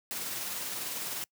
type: noise with tremolo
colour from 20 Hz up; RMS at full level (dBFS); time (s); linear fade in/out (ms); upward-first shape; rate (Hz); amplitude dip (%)
white; -35; 0.11-1.24; 0; sine; 20; 30
effects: noise-tail reverb RT60 0.1 s tail -26 dB re dry + high-pass 100 Hz 12 dB/octave